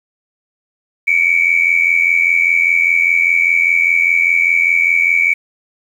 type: tone pair together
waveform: sine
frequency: 2237 / 2322 Hz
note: C#7 / D7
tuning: +15 / -20 cents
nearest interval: minor second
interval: 65 cents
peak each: -12 dBFS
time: 1.07-5.34 s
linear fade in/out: 10 ms
effects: tanh soft clip ceiling -2 dBFS + 7-bit